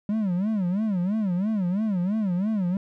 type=tone with vibrato; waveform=triangle; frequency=196.9 Hz; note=G3; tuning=8 cents sharp; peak=-20 dBFS; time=0.09-2.77 s; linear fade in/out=2 ms; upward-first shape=sine; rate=3 Hz; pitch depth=210 cents each way; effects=none

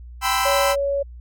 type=chord; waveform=sawtooth; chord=C major seventh; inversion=second; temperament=equal with one note detuned; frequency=784 / 987.8 / 1032.7 / 1318.5 Hz; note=G5 / B5 / C6 / E6; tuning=0 / 0 / -23 / 0 cents; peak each=-20 / -21 / -21 / -20 dBFS; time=0.21-0.76 s; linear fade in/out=50 ms
type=tone; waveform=sine; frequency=560 Hz; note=C#5; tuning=18 cents sharp; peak=-19 dBFS; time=0.45-1.03 s; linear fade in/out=10 ms
effects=added 60 Hz sine -36 dBFS peak until 1.2 s

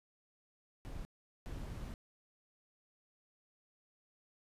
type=noise bursts at uneven times; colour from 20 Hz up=brown; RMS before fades=-44 dBFS; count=2; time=0.85-1.05 / 1.46-1.94 s; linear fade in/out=0 ms; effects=resampled to 32000 Hz

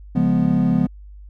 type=chord; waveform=triangle; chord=C# dominant seventh; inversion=none; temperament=equal; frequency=138.59 / 174.61 / 207.7 / 246.9 Hz; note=C#3 / E#3 / G#3 / B3; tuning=0 / 0 / 0 / 0 cents; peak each=-22 / -17 / -19 / -17 dBFS; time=0.15-0.87 s; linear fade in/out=10 ms; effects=added 50 Hz sine -37 dBFS peak until 1.29 s

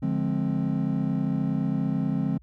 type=chord; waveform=triangle; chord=D half-diminished seventh; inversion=none; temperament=just; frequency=146.83 / 176.2 / 211.4 / 264.3 Hz; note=D3 / F3 / Ab3 / C4; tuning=0 / +16 / +31 / +18 cents; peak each=-27 dBFS; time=0.02-2.38 s; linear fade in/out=10 ms; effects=added 60 Hz sine -51 dBFS peak until 2.42 s

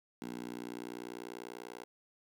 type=tone with high-pass filter sweep; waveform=10% pulse; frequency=60.1 Hz; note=B1; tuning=46 cents flat; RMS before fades=-45 dBFS; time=0.22-1.84 s; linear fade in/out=0 ms; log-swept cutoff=240 to 490 Hz; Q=1.9; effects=none

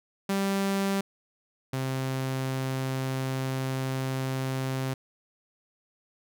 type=tone pair in turn; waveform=sawtooth; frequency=196.2 / 131.99 Hz; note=G3 / C3; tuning=+2 / +16 cents; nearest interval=perfect fifth; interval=686 cents; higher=first; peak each=-21 / -24 dBFS; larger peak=first; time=0.29-1.01 / 1.73-4.94 s; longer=second; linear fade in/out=5 ms; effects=none

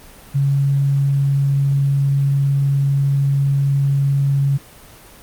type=tone; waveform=sine; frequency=139.1 Hz; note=C#3; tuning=6 cents sharp; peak=-13 dBFS; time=0.34-4.58 s; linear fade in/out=20 ms; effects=pink hiss -42 dBFS RMS until 5.22 s + Opus 24 kbps

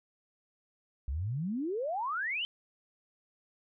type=exponential sweep; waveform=sine; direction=up; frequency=61.74 to 3137 Hz; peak=-31 dBFS; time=1.08-2.45 s; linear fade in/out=0 ms; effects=none

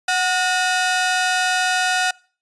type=ring-modulated tone; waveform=sawtooth; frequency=1094 Hz; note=C#6; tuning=23 cents flat; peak=-10 dBFS; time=0.08-2.11 s; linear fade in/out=5 ms; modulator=354 Hz; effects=noise-tail reverb RT60 0.4 s tail -24 dB re dry + resampled to 22050 Hz

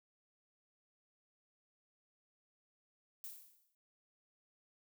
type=noise with exponential decay; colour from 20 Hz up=violet; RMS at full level=-45 dBFS; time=3.24-3.75 s; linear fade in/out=1 ms; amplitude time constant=110 ms; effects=none

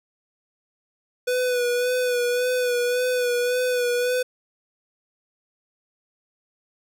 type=tone with vibrato; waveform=square; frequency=493.9 Hz; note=B4; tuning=in tune; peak=-21 dBFS; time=1.27-4.23 s; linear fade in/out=10 ms; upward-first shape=sine; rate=1.8 Hz; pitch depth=32 cents each way; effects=none

